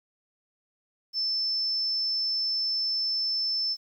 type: tone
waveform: sine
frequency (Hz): 5290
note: E8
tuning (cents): +5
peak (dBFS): -25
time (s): 1.13-3.77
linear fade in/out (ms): 50
effects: 10-bit